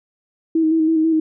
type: tone with vibrato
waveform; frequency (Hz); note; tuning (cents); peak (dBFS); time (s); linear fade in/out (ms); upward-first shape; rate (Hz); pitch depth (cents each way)
sine; 319.9; D#4; +48; -13; 0.55-1.2; 5; square; 6.1; 26
effects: none

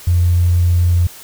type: tone with tanh clipping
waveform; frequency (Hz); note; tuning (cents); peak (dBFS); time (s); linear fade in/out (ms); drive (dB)
triangle; 87.31; F2; 0; -9; 0.07-1.07; 5; 2
effects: white hiss -37 dBFS RMS until 1.23 s

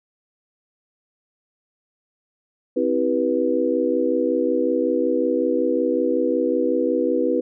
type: chord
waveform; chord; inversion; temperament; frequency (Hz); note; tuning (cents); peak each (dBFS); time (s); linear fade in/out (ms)
sine; C major seventh; none; just; 261.6 / 327 / 392.4 / 490.5; C4 / E4 / G4 / B4; 0 / -14 / +2 / -12; -24 / -23 / -26 / -21; 2.76-7.41; 10
effects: none

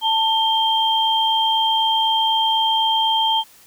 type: tone pair together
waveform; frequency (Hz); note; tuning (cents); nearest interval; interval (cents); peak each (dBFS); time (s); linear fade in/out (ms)
sine; 890 / 3172; A5 / G7; +20 / +20; octave + minor seventh; 2200; -18; 0.01-3.44; 50
effects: white hiss -49 dBFS RMS until 3.66 s

